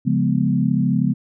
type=chord; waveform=sine; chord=C# dominant seventh; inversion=none; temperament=equal; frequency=138.59 / 174.61 / 207.7 / 246.9 Hz; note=C#3 / E#3 / G#3 / B3; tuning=0 / 0 / 0 / 0 cents; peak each=-21 dBFS; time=0.05-1.14 s; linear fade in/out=20 ms; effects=none